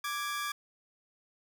sawtooth tone pair together, 1174 / 1660.3 Hz, D6 / G#6, -1 / -1 cents, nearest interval tritone, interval 600 cents, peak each -31 / -34 dBFS, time 0.04-0.52 s, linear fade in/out 5 ms, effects none

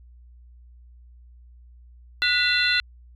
sine tone cluster, 1459 / 1985 / 2708 / 3486 / 4086 Hz, F#6 / B6 / E7 / A7 / C8, -25 / +8 / +46 / -17 / -42 cents, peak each -23 / -26 / -25 / -27 / -24 dBFS, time 2.22-2.8 s, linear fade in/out 0 ms, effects tanh soft clip ceiling -8 dBFS + added 60 Hz sine -46 dBFS peak until 3.15 s

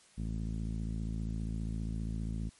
sawtooth tone with low-pass filter, 55 Hz, A1, in tune, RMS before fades -36 dBFS, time 0.17-2.5 s, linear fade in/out 20 ms, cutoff 210 Hz, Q 2.3, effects white hiss -62 dBFS RMS until 2.59 s + MP3 48 kbps

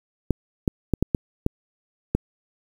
clicks, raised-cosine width 3 ms, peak -6 dBFS, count 7, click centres 0.307 / 0.678 / 0.937 / 1.026 / 1.148 / 1.464 / 2.15 s, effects 7-bit

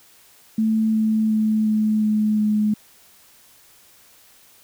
sine tone with pitch steps, 220 / 218.4 / 216.7 / 215.1 / 213.5 / 211.9 Hz, A3 / A3 / A3 / A3 / G#3 / G#3, 0 / -13 / -26 / -39 / +48 / +35 cents, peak -16 dBFS, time 0.58-2.74 s, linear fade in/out 5 ms, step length 360 ms, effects white hiss -52 dBFS RMS until 4.63 s

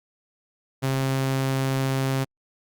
sawtooth tone, 133.8 Hz, C3, 39 cents sharp, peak -18 dBFS, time 0.82-2.25 s, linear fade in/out 20 ms, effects Opus 48 kbps

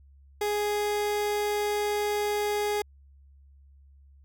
30% pulse tone, 415.3 Hz, G#4, in tune, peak -23 dBFS, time 0.41-2.82 s, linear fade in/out 5 ms, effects added 69 Hz sine -52 dBFS peak until 4.24 s

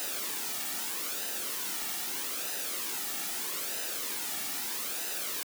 white noise with flanger, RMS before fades -35 dBFS, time 0-5.43 s, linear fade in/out 0 ms, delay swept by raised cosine 0.89 to 1.99 ms, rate 0.79 Hz, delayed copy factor -0.55, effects high-pass 200 Hz 12 dB/octave

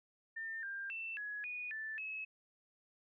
sine tone with pitch steps, 1802 / 1594 / 2674 / 1680 / 2466 / 1760 / 2579 Hz, A6 / G6 / E7 / G#6 / D#7 / A6 / E7, +41 / +28 / +24 / +19 / -16 / 0 / -39 cents, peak -40 dBFS, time 0.36-2.25 s, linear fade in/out 10 ms, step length 270 ms, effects none

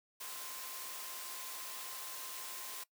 sine tone in noise, 1046 Hz, C6, 1 cent flat, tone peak -55 dBFS, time 0.2-2.84 s, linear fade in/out 10 ms, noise white, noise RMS -45 dBFS, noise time 0.2-2.84 s, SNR -13 dB, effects noise-tail reverb RT60 0.1 s tail -20 dB re dry + high-pass 400 Hz 12 dB/octave

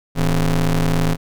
35% pulse ring-modulated tone, 89.6 Hz, F2, 45 cents sharp, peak -10 dBFS, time 0.15-1.17 s, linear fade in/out 50 ms, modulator 71 Hz, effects none

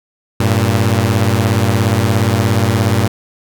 sawtooth beating tone pair, 97.7 / 114.7 Hz, G2 / A#2, -5 / -28 cents, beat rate 17 Hz, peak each -10 dBFS, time 0.4-3.08 s, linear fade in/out 5 ms, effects none

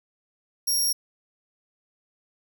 20% pulse tone, 5588 Hz, F8, in tune, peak -16 dBFS, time 0.67-0.93 s, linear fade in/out 10 ms, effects none

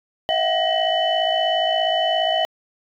sine tone cluster, 645 / 702 / 757 / 1896 / 3001 Hz, E5 / F5 / F#5 / A#6 / F#7, -38 / +9 / +39 / +29 / +24 cents, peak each -21 / -23 / -24 / -29 / -22 dBFS, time 0.29-2.45 s, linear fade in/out 0 ms, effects tanh soft clip ceiling -9 dBFS

